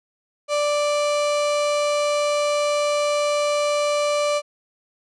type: tone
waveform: 35% pulse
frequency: 587.3 Hz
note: D5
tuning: in tune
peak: -17 dBFS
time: 0.48-4.42 s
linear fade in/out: 50 ms
effects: resampled to 22050 Hz